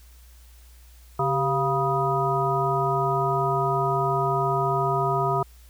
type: harmonic tone with a mistuned harmonic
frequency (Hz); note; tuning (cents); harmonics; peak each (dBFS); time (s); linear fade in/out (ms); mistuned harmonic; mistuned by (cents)
138.59; C#3; 0; 1 / 3 / 5 / 7 / 9; -27 / -27 / -27 / -27 / -27; 1.19-5.43; 5; 3; -99
effects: added 60 Hz sine -47 dBFS peak until 5.69 s + white hiss -57 dBFS RMS until 5.69 s